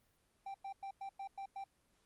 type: tone bursts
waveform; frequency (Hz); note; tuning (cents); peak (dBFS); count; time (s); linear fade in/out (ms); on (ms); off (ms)
triangle; 784; G5; 0; -40; 7; 0.46-1.641; 5; 83; 100
effects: pink hiss -75 dBFS RMS until 2.05 s + Opus 32 kbps